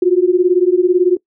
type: beating tone pair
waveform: sine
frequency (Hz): 351.9 / 369.9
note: F4 / F#4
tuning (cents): +13 / 0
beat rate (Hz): 18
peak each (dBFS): -12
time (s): 0.02-1.17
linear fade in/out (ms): 5
effects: noise-tail reverb RT60 0.1 s tail -24 dB re dry